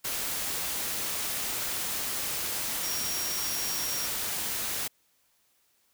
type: tone in noise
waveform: sine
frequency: 5610 Hz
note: F8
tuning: 7 cents sharp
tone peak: -34 dBFS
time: 2.83-4.07 s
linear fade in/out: 10 ms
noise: white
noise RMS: -32 dBFS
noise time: 0.04-4.88 s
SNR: -5 dB
effects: white hiss -69 dBFS RMS until 5.93 s